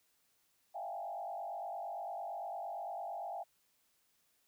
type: tone with frequency modulation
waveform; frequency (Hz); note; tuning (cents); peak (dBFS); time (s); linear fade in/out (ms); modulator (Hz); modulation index
sine; 743; F#5; +7; -39; 0.74-3.44; 20; 48.8; 1.9
effects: white hiss -75 dBFS RMS until 4.47 s